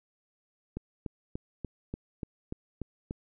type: click train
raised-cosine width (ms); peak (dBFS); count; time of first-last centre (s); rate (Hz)
3; -22; 9; 0.77-3.109; 3.42
effects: none